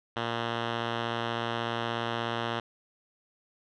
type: tone with low-pass filter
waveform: 5% pulse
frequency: 116.54 Hz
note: A#2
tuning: in tune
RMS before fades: -32 dBFS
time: 0.16-2.6 s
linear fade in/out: 5 ms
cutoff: 2900 Hz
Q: 2
effects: none